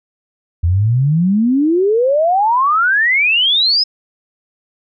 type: exponential sweep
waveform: sine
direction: up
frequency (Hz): 81.1 to 5190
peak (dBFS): -10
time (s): 0.63-3.84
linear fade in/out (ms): 10
effects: none